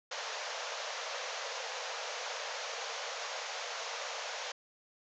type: band-pass noise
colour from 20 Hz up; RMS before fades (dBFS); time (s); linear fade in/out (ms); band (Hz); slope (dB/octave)
pink; -40; 0.11-4.52; 5; 460 to 6900; 96
effects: none